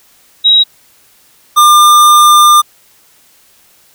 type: tone pair in turn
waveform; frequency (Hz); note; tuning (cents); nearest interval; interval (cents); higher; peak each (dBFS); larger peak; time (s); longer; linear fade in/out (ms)
sine / square; 3831 / 1199.7; A#7 / D6; +47 / +37; octave + minor sixth; 2010; first; -3; neither; 0.44-0.64 / 1.56-2.62; second; 20
effects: white hiss -47 dBFS RMS until 3.94 s